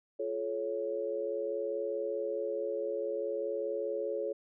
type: chord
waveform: sine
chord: F augmented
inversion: none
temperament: equal with one note detuned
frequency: 349.2 / 429.7 / 554.4 Hz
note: F4 / A4 / C#5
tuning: 0 / -41 / 0 cents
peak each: -40 / -35 / -35 dBFS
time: 0.19-4.33 s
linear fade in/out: 10 ms
effects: none